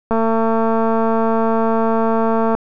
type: click train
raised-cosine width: 1 ms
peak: -5 dBFS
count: 550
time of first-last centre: 0.11-2.55 s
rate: 225 Hz
effects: none